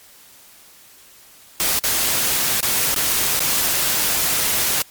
white noise with dropouts, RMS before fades -19 dBFS, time 1.6-4.82 s, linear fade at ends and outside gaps 0 ms, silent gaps 1.79-1.838 / 2.605-2.629 / 2.944-2.962 / 3.394-3.404 s, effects white hiss -47 dBFS RMS until 4.9 s + MP3 96 kbps

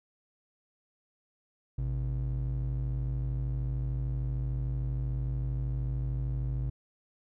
triangle ring-modulated tone, 92.5 Hz, F#2, in tune, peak -24 dBFS, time 1.78-6.7 s, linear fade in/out 5 ms, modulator 36.6 Hz, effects none

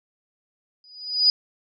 sine tone with exponential growth, 4942 Hz, D#8, 13 cents flat, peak -11 dBFS, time 0.84-1.3 s, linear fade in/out 1 ms, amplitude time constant 100 ms, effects none

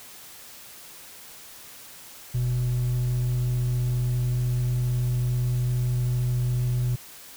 triangle tone pair together, 41.2 / 123.47 Hz, E1 / B2, 0 / 0 cents, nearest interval octave + perfect fifth, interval 1900 cents, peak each -30 / -19 dBFS, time 2.34-6.96 s, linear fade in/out 10 ms, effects tanh soft clip ceiling -17 dBFS + white hiss -45 dBFS RMS until 7.36 s

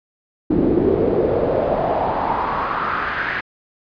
brown noise with band-pass filter sweep, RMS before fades -19 dBFS, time 0.5-3.41 s, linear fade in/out 10 ms, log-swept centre 300 to 1800 Hz, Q 3.7, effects resampled to 11025 Hz

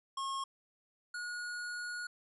square tone pair in turn, 1084 / 1447 Hz, C#6 / F#6, -39 / -39 cents, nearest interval perfect fourth, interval 500 cents, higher second, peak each -36 / -39 dBFS, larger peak first, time 0.17-0.44 / 1.14-2.07 s, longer second, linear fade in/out 5 ms, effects resampled to 24000 Hz

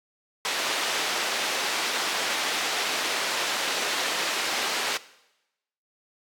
white band-pass noise, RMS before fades -28 dBFS, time 0.45-4.97 s, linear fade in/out 0 ms, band 370 to 4200 Hz, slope 12 dB/octave, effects noise-tail reverb RT60 0.9 s tail -18 dB re dry + AAC 64 kbps

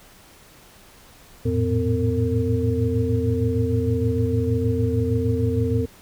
sine tone cluster, 87.2 / 109 / 115.5 / 254.1 / 455.5 Hz, F2 / A2 / A#2 / B3 / A#4, -2 / -16 / -16 / +49 / -40 cents, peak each -25 dBFS, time 1.45-5.86 s, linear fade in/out 10 ms, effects pink hiss -49 dBFS RMS until 6.01 s

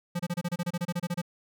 square tone bursts, 174.61 Hz, F3, in tune, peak -28 dBFS, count 15, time 0.15-1.217 s, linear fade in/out 10 ms, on 45 ms, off 28 ms, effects none

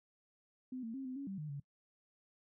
sine tone with pitch steps, 255.7 / 226.6 / 268.3 / 256.3 / 278.1 / 194.4 / 151.6 / 141.8 Hz, C4 / A#3 / C4 / C4 / C#4 / G3 / D#3 / C#3, -40 / -49 / +44 / -36 / +6 / -14 / -45 / +40 cents, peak -40 dBFS, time 0.72-1.6 s, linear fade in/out 5 ms, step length 110 ms, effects noise-tail reverb RT60 0.1 s tail -22 dB re dry

